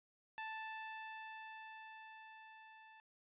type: tone with level ramp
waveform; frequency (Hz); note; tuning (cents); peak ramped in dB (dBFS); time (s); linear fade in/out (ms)
20% pulse; 880; A5; 0; -38 to -54; 0.38-3; 0
effects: resampled to 8000 Hz